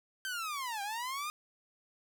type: linear two-way sweep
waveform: sawtooth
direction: down then up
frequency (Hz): 1568 to 785 to 1237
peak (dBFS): -32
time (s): 0.25-1.3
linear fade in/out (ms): 0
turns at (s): 0.82
effects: none